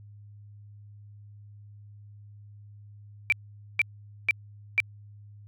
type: tone bursts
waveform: sine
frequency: 2337 Hz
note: D7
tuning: 9 cents flat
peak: -18 dBFS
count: 4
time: 3.3-4.802 s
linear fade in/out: 0 ms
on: 23 ms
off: 470 ms
effects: added 103 Hz sine -46 dBFS peak until 5.47 s